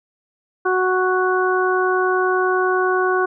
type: harmonic tone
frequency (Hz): 370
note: F#4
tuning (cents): 0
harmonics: 1 / 2 / 3 / 4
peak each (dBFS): -18 / -24 / -22 / -22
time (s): 0.65-3.26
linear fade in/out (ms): 10
effects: none